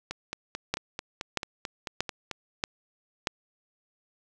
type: two click trains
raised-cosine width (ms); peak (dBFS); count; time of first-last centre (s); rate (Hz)
0.2; -16 / -9; 11 / 5; 0.11-2.313 / 0.74-3.272; 4.54 / 1.58
effects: none